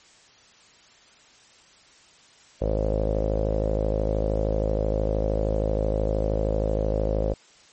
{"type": "tone with low-pass filter", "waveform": "sawtooth", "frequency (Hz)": 53, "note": "G#1", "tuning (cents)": 36, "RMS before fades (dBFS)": -24, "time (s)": [2.61, 7.34], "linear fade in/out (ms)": 10, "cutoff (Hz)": 540, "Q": 7.3, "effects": ["white hiss -54 dBFS RMS until 7.72 s", "MP3 32 kbps"]}